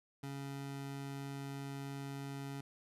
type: tone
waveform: 25% pulse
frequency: 138.7 Hz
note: C#3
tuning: 1 cent sharp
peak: -38 dBFS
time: 0.23-2.61 s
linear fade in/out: 5 ms
effects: resampled to 32000 Hz